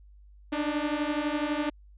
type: beating tone pair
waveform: sawtooth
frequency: 291.2 / 303.2 Hz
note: D4 / D#4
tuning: -15 / -45 cents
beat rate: 12 Hz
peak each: -26 dBFS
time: 0.52-1.7 s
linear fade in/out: 10 ms
effects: added 50 Hz sine -50 dBFS peak until 1.97 s + resampled to 8000 Hz